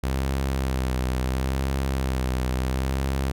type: tone with vibrato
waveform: sawtooth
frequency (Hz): 65.41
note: C2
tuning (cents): 0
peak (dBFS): -19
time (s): 0.03-3.32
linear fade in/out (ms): 10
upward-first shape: sine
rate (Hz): 0.73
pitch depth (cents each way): 50
effects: none